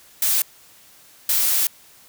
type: noise bursts at uneven times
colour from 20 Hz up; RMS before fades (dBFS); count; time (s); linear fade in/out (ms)
blue; -19; 2; 0.22-0.42 / 1.29-1.67; 2
effects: white hiss -50 dBFS RMS until 2.08 s